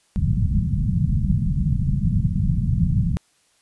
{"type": "low-pass noise", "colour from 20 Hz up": "white", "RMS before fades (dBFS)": -20, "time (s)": [0.16, 3.17], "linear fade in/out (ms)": 0, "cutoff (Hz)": 190, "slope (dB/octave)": 48, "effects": ["white hiss -62 dBFS RMS until 3.61 s", "resampled to 24000 Hz"]}